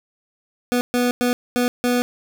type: tone bursts at uneven times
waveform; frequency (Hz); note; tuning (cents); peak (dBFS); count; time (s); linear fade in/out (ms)
25% pulse; 245.5; B3; -10; -13; 5; 0.72-0.81 / 0.94-1.11 / 1.21-1.33 / 1.56-1.68 / 1.84-2.02; 0
effects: none